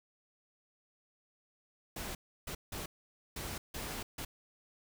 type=noise bursts at uneven times; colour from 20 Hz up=pink; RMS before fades=-41 dBFS; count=6; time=1.96-2.15 / 2.47-2.55 / 2.72-2.86 / 3.36-3.58 / 3.74-4.03 / 4.18-4.25 s; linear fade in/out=5 ms; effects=none